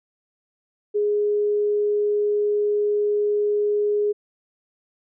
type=tone; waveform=sine; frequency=415.3 Hz; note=G#4; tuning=in tune; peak=-18 dBFS; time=0.94-4.13 s; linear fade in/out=20 ms; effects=none